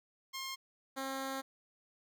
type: tone pair in turn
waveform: 10% pulse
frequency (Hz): 1067 / 268.1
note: C6 / C4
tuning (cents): +34 / +42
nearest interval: 2 octaves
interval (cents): 2392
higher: first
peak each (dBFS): -31 / -29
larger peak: second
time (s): 0.33-0.56 / 0.96-1.42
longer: second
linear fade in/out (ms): 20
effects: none